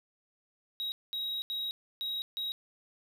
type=tone bursts at uneven times; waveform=triangle; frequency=3817 Hz; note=A#7; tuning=40 cents sharp; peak=-31 dBFS; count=5; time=0.8-0.92 / 1.13-1.42 / 1.5-1.71 / 2.01-2.22 / 2.37-2.52 s; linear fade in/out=0 ms; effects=none